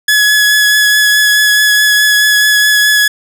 sawtooth tone with vibrato, 1694 Hz, G#6, 34 cents sharp, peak -3 dBFS, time 0.08-3.08 s, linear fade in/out 5 ms, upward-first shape triangle, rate 4.7 Hz, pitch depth 16 cents each way, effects none

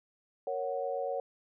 sine chord, F# major, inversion first, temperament equal, 466.2 / 554.4 / 740 Hz, A#4 / C#5 / F#5, 0 / 0 / 0 cents, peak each -37 / -34 / -37 dBFS, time 0.47-1.2 s, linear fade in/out 2 ms, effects none

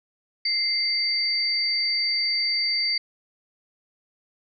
sine tone pair together, 2093 / 4629 Hz, C7 / D8, 0 / -26 cents, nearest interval octave + major second, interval 1374 cents, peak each -28 / -22 dBFS, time 0.45-2.98 s, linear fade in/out 5 ms, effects none

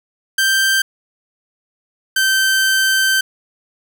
sawtooth tone pair in turn, 1568 / 1550.9 Hz, G6 / G6, 0 / -19 cents, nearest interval unison, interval 19 cents, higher first, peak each -9 dBFS, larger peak neither, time 0.38-0.82 / 2.16-3.21 s, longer second, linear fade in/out 5 ms, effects none

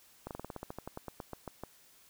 slowing click train, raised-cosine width 1 ms, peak -26 dBFS, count 17, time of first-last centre 0.27-1.636 s, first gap 38 ms, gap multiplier 1.1, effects white hiss -62 dBFS RMS until 2.09 s

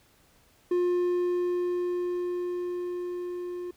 triangle tone with level ramp, 355.2 Hz, F4, 29 cents sharp, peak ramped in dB -20 to -31 dBFS, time 0.71-3.71 s, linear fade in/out 5 ms, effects pink hiss -62 dBFS RMS until 3.76 s

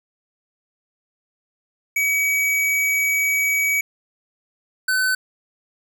square tone pair in turn, 2271 / 1515.7 Hz, C#7 / F#6, +41 / +41 cents, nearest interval perfect fifth, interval 700 cents, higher first, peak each -18 dBFS, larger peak neither, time 1.96-3.81 / 4.88-5.15 s, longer first, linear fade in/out 5 ms, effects 9-bit

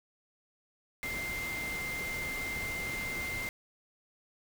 sine tone in noise, 2093 Hz, C7, in tune, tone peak -35 dBFS, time 1.03-3.49 s, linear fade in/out 0 ms, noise pink, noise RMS -41 dBFS, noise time 1.03-3.49 s, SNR +3 dB, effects none

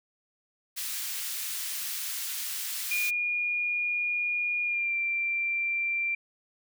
white high-pass noise, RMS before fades -34 dBFS, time 0.76-3.11 s, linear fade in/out 20 ms, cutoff 1900 Hz, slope 12 dB/octave
sine tone with pitch glide, 2432 to 2360 Hz, D#7 to D7, -40 to +8 cents, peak -26 dBFS, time 2.91-6.15 s, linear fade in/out 5 ms, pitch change -52 cents, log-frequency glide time 4.64-4.95 s
effects none

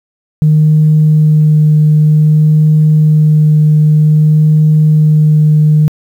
sine tone with vibrato, 153.3 Hz, D#3, 25 cents flat, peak -3 dBFS, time 0.42-5.88 s, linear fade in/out 0 ms, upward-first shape sine, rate 0.53 Hz, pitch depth 10 cents each way, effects tanh soft clip ceiling 0 dBFS + 7-bit

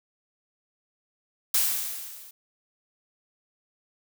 blue noise with level ramp, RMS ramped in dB -21 to -48 dBFS, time 1.54-2.31 s, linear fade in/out 5 ms, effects none

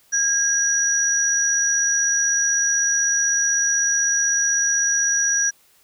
sine tone pair together, 1628 / 5812 Hz, G#6 / F#8, -35 / -32 cents, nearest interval octave + minor seventh, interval 2203 cents, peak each -22 / -18 dBFS, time 0.12-5.51 s, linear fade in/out 20 ms, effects white hiss -57 dBFS RMS until 5.83 s

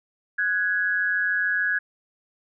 sine tone pair together, 1480 / 1666.6 Hz, F#6 / G#6, 0 / +6 cents, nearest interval major second, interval 206 cents, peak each -26 / -22 dBFS, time 0.38-1.79 s, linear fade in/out 10 ms, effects none

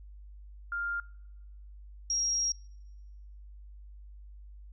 sine tone pair in turn, 1400 / 5618 Hz, F6 / F8, +4 / +9 cents, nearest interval 2 octaves, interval 2405 cents, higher second, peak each -31 / -27 dBFS, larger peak second, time 0.72-1 / 2.1-2.52 s, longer second, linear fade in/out 2 ms, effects noise-tail reverb RT60 1.0 s tail -25 dB re dry + added 50 Hz sine -46 dBFS peak until 4.72 s

